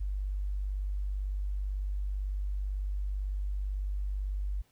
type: tone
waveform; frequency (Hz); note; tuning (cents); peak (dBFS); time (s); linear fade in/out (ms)
sine; 49; G1; 0; -30; 0-4.62; 10
effects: pink hiss -69 dBFS RMS until 4.71 s